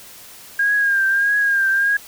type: tone with vibrato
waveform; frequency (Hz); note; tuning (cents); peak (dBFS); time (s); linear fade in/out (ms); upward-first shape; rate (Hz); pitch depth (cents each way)
sine; 1616; G#6; -48; -14; 0.59-1.97; 5; triangle; 1.6; 57
effects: white hiss -41 dBFS RMS until 2.07 s